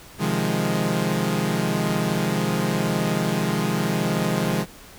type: chord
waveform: sawtooth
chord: F minor seventh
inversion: second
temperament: equal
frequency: 130.81 / 155.56 / 174.61 / 207.7 Hz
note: C3 / Eb3 / F3 / Ab3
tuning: 0 / 0 / 0 / 0 cents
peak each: -25 / -23 / -22 / -21 dBFS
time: 0.18-4.66 s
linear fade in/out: 50 ms
effects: pink hiss -45 dBFS RMS until 4.98 s